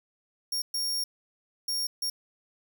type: tone bursts at uneven times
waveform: sawtooth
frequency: 5550 Hz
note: F8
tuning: 12 cents flat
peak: -25 dBFS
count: 4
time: 0.52-0.62 / 0.74-1.04 / 1.68-1.87 / 2.02-2.1 s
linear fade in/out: 5 ms
effects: 10-bit